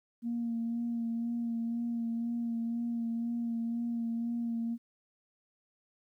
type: tone with vibrato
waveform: sine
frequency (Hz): 233.1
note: A#3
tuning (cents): 0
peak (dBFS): -30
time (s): 0.22-4.78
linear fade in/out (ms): 50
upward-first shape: sine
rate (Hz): 2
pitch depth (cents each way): 22
effects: tanh soft clip ceiling -26 dBFS + 12-bit